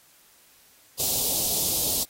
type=band-stop noise; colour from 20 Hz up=white; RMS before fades=-25 dBFS; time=0.99-2.04 s; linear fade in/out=10 ms; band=770 to 3500 Hz; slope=24 dB/octave; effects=white hiss -57 dBFS RMS until 2.09 s + AAC 48 kbps